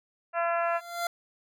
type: harmonic tone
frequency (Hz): 339.6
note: F4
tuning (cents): -48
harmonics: 2 / 3 / 4 / 5 / 6 / 7 / 8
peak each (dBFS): -27 / -34 / -31 / -36 / -44 / -43 / -42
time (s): 0.33-0.81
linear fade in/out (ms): 50
type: tone with exponential growth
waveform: 25% pulse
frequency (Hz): 690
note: F5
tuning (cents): -21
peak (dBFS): -22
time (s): 0.56-1.07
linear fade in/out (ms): 2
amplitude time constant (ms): 110
effects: none